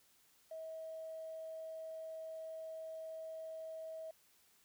triangle tone, 642 Hz, E5, 46 cents flat, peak -40 dBFS, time 0.51-4.11 s, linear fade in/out 5 ms, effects tanh soft clip ceiling -42 dBFS + white hiss -70 dBFS RMS until 4.64 s

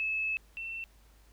sine tone pair in turn, 2600 / 2690 Hz, E7 / E7, -24 / +34 cents, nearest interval minor second, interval 58 cents, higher second, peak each -29 / -36 dBFS, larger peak first, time 0-0.37 / 0.57-0.84 s, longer first, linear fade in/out 0 ms, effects added 52 Hz sine -58 dBFS peak until 1.32 s + pink hiss -65 dBFS RMS until 1.32 s

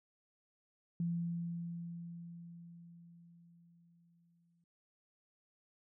sine tone with exponential decay, 170.3 Hz, F3, 43 cents flat, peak -32 dBFS, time 1-4.64 s, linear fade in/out 2 ms, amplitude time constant 790 ms, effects none

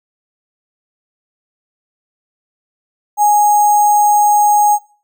sine tone with sample-and-hold, 830.6 Hz, G#5, in tune, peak -7 dBFS, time 3.17-4.79 s, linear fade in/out 50 ms, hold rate 7350 Hz, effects noise-tail reverb RT60 0.4 s tail -22 dB re dry

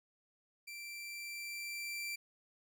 sawtooth tone with level ramp, 2349 Hz, D7, in tune, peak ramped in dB -42 to -35 dBFS, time 0.67-2.16 s, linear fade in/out 10 ms, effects none

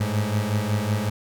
30% pulse beating tone pair, 102.5 / 107.9 Hz, G#2 / A2, -22 / -33 cents, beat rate 5.4 Hz, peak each -22 / -22 dBFS, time 0-1.1 s, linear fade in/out 10 ms, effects none

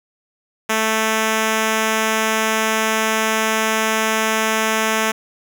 5% pulse tone, 220 Hz, A3, in tune, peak -5 dBFS, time 0.69-5.12 s, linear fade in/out 10 ms, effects none

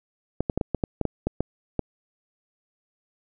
clicks, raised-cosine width 2 ms, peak -10 dBFS, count 11, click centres 0.406 / 0.498 / 0.576 / 0.612 / 0.747 / 0.838 / 1.013 / 1.053 / 1.27 / 1.406 / 1.793 s, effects none

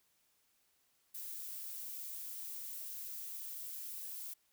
violet noise, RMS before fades -45 dBFS, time 1.14-4.34 s, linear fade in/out 10 ms, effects white hiss -75 dBFS RMS until 4.52 s

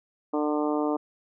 harmonic tone, 149.8 Hz, D3, 35 cents sharp, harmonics 2 / 3 / 4 / 5 / 6 / 7 / 8, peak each -26 / -30 / -32 / -34 / -36 / -37 / -38 dBFS, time 0.33-0.97 s, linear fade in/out 10 ms, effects none

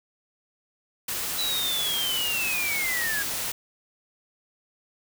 white noise, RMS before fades -30 dBFS, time 1.08-3.52 s, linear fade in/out 5 ms
sine linear sweep, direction down, 3977 to 1617 Hz, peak -26 dBFS, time 1.38-3.23 s, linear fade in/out 10 ms
effects none

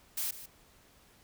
blue noise with echo, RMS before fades -34 dBFS, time 0.17-0.31 s, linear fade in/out 5 ms, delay 150 ms, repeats 1, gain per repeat -13 dB, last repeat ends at 0.46 s, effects pink hiss -62 dBFS RMS until 1.23 s

